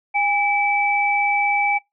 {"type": "tone pair together", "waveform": "sine", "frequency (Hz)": [815, 2308], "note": ["G#5", "D7"], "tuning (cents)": [-33, -31], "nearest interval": "octave + tritone", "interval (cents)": 1802, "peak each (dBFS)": -19, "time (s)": [0.14, 1.79], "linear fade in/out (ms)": 20, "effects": ["noise-tail reverb RT60 0.2 s tail -25 dB re dry"]}